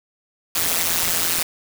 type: noise with amplitude modulation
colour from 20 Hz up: white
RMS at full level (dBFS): -17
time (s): 0.55-1.43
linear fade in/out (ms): 5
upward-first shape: sine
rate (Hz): 169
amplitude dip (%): 90
effects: none